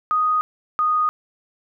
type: tone pair in turn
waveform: sine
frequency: 1244.5 / 1238 Hz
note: D#6 / D#6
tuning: 0 / -9 cents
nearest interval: unison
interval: 9 cents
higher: first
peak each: -16 dBFS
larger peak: neither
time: 0.11-0.41 / 0.79-1.09 s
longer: neither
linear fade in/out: 0 ms
effects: none